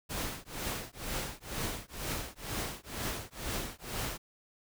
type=noise with tremolo; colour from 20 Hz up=pink; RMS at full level=-34 dBFS; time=0.09-4.18 s; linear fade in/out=20 ms; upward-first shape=triangle; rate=2.1 Hz; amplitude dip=100%; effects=none